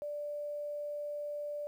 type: tone with quantisation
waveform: sine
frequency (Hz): 587.3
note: D5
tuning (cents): 0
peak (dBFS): -36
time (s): 0.02-1.67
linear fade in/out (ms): 0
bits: 11
effects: none